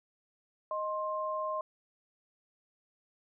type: tone pair together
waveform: sine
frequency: 622.3 / 1056.1 Hz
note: D#5 / C6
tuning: 0 / +16 cents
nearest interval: major sixth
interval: 916 cents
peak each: -35 / -34 dBFS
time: 0.71-1.61 s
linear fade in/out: 2 ms
effects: none